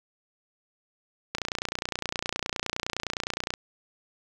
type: click train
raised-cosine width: 0.2 ms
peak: -11 dBFS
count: 66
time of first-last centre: 1.35-3.539 s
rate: 29.7 Hz
effects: 8-bit